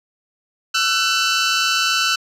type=tone pair together; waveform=15% pulse; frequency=1336.3 / 1500 Hz; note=E6 / F#6; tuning=+23 / +23 cents; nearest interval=major second; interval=200 cents; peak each=-12 dBFS; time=0.74-2.16 s; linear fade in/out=10 ms; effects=low-pass 9000 Hz 12 dB/octave